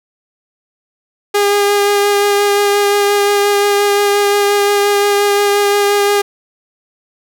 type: tone with vibrato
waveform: sawtooth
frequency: 406.7 Hz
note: G#4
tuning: 36 cents flat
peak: -6 dBFS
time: 1.34-6.22 s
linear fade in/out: 10 ms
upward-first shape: sine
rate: 5.7 Hz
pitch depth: 13 cents each way
effects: none